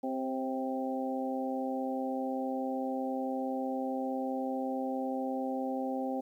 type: harmonic tone with a mistuned harmonic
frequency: 130.81 Hz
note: C3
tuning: in tune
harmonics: 2 / 3 / 4 / 5 / 6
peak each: -34 / -44 / -37 / -45 / -38 dBFS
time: 0.03-6.21 s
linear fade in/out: 10 ms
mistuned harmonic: 4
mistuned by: +20 cents
effects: 11-bit